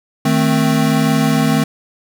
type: chord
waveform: square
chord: A diminished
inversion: second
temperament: equal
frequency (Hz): 155.56 / 220 / 261.6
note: Eb3 / A3 / C4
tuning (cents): 0 / 0 / 0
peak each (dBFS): -17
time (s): 0.25-1.64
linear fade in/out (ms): 5
effects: none